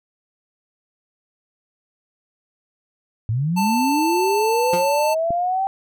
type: linear sweep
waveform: sine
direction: up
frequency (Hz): 103.83 to 784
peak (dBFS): -18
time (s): 3.29-5.67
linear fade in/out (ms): 0
type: tone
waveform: square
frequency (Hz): 886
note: A5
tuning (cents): +12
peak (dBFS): -20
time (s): 3.56-5.15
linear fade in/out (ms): 20
type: tone with exponential decay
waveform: 20% pulse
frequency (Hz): 176.3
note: F3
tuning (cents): +17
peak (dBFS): -16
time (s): 4.73-4.92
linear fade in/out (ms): 2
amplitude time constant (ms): 41
type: click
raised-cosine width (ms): 3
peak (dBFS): -16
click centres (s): 5.306
effects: none